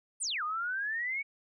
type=exponential two-way sweep; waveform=sine; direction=down then up; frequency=9900 to 1196 to 2267 Hz; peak=-31 dBFS; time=0.2-1.23 s; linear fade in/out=20 ms; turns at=0.43 s; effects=none